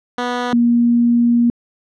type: tone pair in turn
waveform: 10% pulse / sine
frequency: 245.2 / 237.4 Hz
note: B3 / A#3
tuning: -12 / +32 cents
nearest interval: minor second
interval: 56 cents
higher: first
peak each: -10 dBFS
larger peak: neither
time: 0.18-0.53 / 0.53-1.5 s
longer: second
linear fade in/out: 2 ms
effects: low-pass 4000 Hz 12 dB/octave